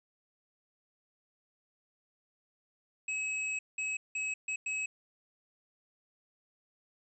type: tone bursts at uneven times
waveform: square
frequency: 2565 Hz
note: E7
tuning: 48 cents flat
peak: -33 dBFS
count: 5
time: 3.08-3.59 / 3.78-3.97 / 4.15-4.34 / 4.48-4.56 / 4.66-4.86 s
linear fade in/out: 5 ms
effects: resampled to 22050 Hz